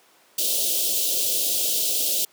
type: band-stop noise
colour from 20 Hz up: white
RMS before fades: -23 dBFS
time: 0.38-2.25 s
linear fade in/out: 5 ms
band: 630 to 2900 Hz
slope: 48 dB/octave
effects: pink hiss -56 dBFS RMS until 2.32 s + high-pass 400 Hz 12 dB/octave